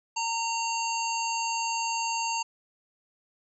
harmonic tone, 920 Hz, A#5, 23 cents flat, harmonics 1 / 3 / 5 / 7 / 8, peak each -29 / -34 / -36 / -37 / -38 dBFS, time 0.16-2.43 s, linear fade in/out 10 ms, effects none

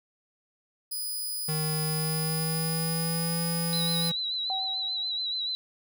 5% pulse tone, 4978 Hz, D#8, in tune, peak -24 dBFS, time 0.91-4.1 s, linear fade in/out 10 ms
square tone with pitch glide, 155.56 to 167.69 Hz, D#3 to E3, 0 to +30 cents, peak -29 dBFS, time 1.48-4.12 s, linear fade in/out 10 ms, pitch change +130 cents, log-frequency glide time 1.82-3.42 s
sine tone with vibrato, 3957 Hz, B7, 3 cents sharp, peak -28 dBFS, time 3.73-5.55 s, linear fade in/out 0 ms, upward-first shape sine, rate 6.9 Hz, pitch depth 50 cents each way
sine tone with exponential decay, 763 Hz, G5, 47 cents flat, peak -29 dBFS, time 4.5-5.24 s, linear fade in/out 1 ms, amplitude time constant 160 ms
effects none

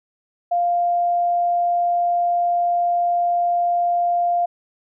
sine tone, 698.5 Hz, F5, in tune, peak -16 dBFS, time 0.51-4.46 s, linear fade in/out 10 ms, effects none

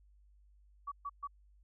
sine tone bursts, 1137 Hz, C#6, 44 cents sharp, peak -37 dBFS, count 3, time 0.87-1.274 s, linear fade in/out 10 ms, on 48 ms, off 130 ms, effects added 50 Hz sine -61 dBFS peak until 1.63 s

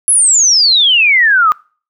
sine exponential sweep, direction down, 11010 to 1200 Hz, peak -6 dBFS, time 0.08-1.52 s, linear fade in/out 0 ms, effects noise-tail reverb RT60 0.4 s tail -25 dB re dry

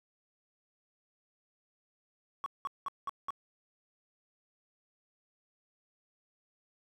triangle tone bursts, 1116 Hz, C#6, 11 cents sharp, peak -30 dBFS, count 5, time 2.44-3.305 s, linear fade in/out 0 ms, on 21 ms, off 190 ms, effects tanh soft clip ceiling -28 dBFS

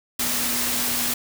sine tone in noise, 241.9 Hz, B3, 36 cents flat, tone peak -34 dBFS, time 0.19-1.14 s, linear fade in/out 5 ms, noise white, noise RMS -24 dBFS, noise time 0.19-1.14 s, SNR -13 dB, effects none

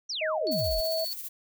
sine exponential sweep, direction down, 6140 to 30.09 Hz, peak -30 dBFS, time 0.09-0.81 s, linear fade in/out 10 ms
sine tone with pitch glide, 628 to 646 Hz, D#5 to E5, +16 to -35 cents, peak -27 dBFS, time 0.21-1.05 s, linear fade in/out 10 ms, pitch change +49 cents, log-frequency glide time 0.47-0.9 s
sine tone, 4435 Hz, C#8, in tune, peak -32 dBFS, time 0.47-1.13 s, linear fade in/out 0 ms
violet noise with tremolo, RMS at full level -36 dBFS, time 0.51-1.29 s, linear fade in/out 10 ms, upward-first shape sine, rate 15 Hz, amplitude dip 50%
effects none

